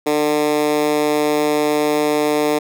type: tone with high-pass filter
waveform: 10% pulse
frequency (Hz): 149.7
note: D3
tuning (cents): +33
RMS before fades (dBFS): -17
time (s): 0.06-2.59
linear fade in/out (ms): 10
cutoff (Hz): 360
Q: 2.6
effects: none